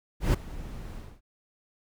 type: noise with ADSR envelope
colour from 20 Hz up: brown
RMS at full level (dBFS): -19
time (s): 0.2-1.21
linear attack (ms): 140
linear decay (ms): 7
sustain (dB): -20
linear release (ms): 250
effects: none